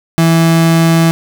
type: tone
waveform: 35% pulse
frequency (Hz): 164.81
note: E3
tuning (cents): 0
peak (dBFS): -5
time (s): 0.18-1.11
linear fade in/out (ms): 0
effects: none